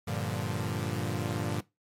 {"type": "chord", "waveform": "sawtooth", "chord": "G minor seventh", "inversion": "none", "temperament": "equal", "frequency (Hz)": [98, 116.54, 146.83, 174.61], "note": ["G2", "Bb2", "D3", "F3"], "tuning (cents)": [0, 0, 0, 0], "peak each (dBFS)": [-31, -31, -32, -34], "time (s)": [0.07, 1.61], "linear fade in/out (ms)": 10, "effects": ["noise-tail reverb RT60 0.2 s tail -19 dB re dry", "MP3 64 kbps"]}